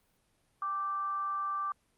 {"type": "tone with frequency modulation", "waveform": "sine", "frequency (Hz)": 1174.7, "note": "D6", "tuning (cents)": 0, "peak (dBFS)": -31, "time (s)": [0.62, 1.72], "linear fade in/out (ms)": 2, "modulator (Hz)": 376, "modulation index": 0.24, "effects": ["pink hiss -72 dBFS RMS until 1.97 s", "Opus 32 kbps"]}